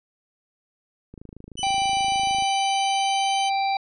click train, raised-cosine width 3 ms, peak -28 dBFS, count 35, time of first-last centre 1.14-2.423 s, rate 26.5 Hz
sawtooth tone with pitch glide, 2988 to 3060 Hz, F#7 to G7, +16 to -42 cents, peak -25 dBFS, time 1.57-3.5 s, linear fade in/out 20 ms, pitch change +42 cents, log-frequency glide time 2.05-3.37 s
harmonic tone, 784 Hz, G5, in tune, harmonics 1 / 3 / 5 / 6, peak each -21 / -31 / -35 / -37 dBFS, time 1.63-3.77 s, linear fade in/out 2 ms
effects resampled to 24000 Hz

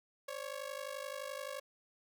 sawtooth ring-modulated tone, 554 Hz, C#5, 1 cent flat, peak -34 dBFS, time 0.28-1.6 s, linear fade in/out 5 ms, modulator 25.8 Hz, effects none

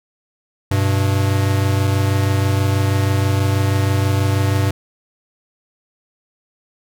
square tone pair together, 98 / 124.22 Hz, G2 / B2, 0 / +10 cents, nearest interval major third, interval 410 cents, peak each -16 / -21 dBFS, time 0.71-4.71 s, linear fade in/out 5 ms, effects none

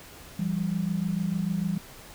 sine tone pair together, 169.27 / 196 Hz, E3 / G3, +46 / 0 cents, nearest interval minor third, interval 254 cents, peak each -28 dBFS, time 0.39-1.78 s, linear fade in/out 5 ms, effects pink hiss -47 dBFS RMS until 2.14 s

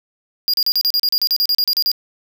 square tone bursts, 4837 Hz, D#8, 50 cents flat, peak -14 dBFS, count 16, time 0.48-1.916 s, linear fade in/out 0 ms, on 56 ms, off 36 ms, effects none

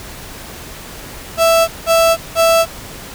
35% pulse tone bursts, 661 Hz, E5, 5 cents sharp, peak -7 dBFS, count 3, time 1.37-2.66 s, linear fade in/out 50 ms, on 310 ms, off 180 ms, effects pink hiss -32 dBFS RMS until 3.14 s

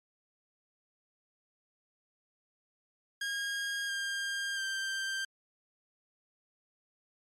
sawtooth tone with pitch steps, 1627 / 1604 / 1573 Hz, G#6 / G6 / G6, -36 / +39 / +6 cents, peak -29 dBFS, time 3.21-5.25 s, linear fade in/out 5 ms, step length 680 ms, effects low-pass 9000 Hz 12 dB/octave + MP3 96 kbps

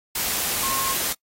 sine tone in noise, 1075 Hz, C6, 47 cents sharp, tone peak -27 dBFS, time 0.63-0.94 s, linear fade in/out 5 ms, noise white, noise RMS -25 dBFS, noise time 0.15-1.13 s, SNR -5 dB, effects noise-tail reverb RT60 0.1 s tail -23 dB re dry + AAC 48 kbps

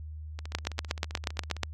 two click trains, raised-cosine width 0.2 ms, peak -23 / -10 dBFS, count 19 / 10, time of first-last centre 0.39-1.566 / 0.55-1.633 s, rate 15.3 / 8.31 Hz, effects added 77 Hz sine -38 dBFS peak until 1.73 s + AAC 64 kbps

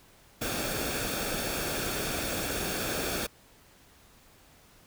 pink noise with comb filter, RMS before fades -32 dBFS, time 0.41-3.27 s, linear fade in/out 10 ms, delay 1 ms, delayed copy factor -0.55, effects pink hiss -58 dBFS RMS until 4.86 s

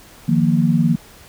sine chord, Eb suspended second, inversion none, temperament equal, 155.56 / 174.61 / 233.1 Hz, Eb3 / F3 / Bb3, 0 / 0 / 0 cents, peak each -17 dBFS, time 0.28-0.96 s, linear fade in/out 10 ms, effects pink hiss -44 dBFS RMS until 1.28 s

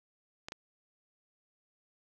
clicks, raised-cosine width 0.2 ms, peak -23 dBFS, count 2, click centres 0.485 / 0.521 s, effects none

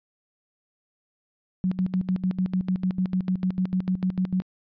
sine tone with tremolo, 185 Hz, F#3, in tune, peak -20 dBFS, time 1.64-4.42 s, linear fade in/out 0 ms, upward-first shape square, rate 6.7 Hz, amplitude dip 80%, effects resampled to 11025 Hz

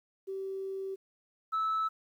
sine tone pair in turn, 385.9 / 1306.7 Hz, G4 / E6, -27 / -16 cents, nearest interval octave + major sixth, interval 2111 cents, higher second, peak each -34 / -26 dBFS, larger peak second, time 0.27-0.96 / 1.52-1.89 s, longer first, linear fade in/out 20 ms, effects tanh soft clip ceiling -26 dBFS + 11-bit

